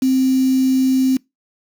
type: tone with quantisation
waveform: sine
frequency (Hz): 261.8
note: C4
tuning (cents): +1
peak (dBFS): -12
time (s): 0.02-1.17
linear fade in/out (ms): 5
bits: 5
effects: noise-tail reverb RT60 0.2 s tail -24 dB re dry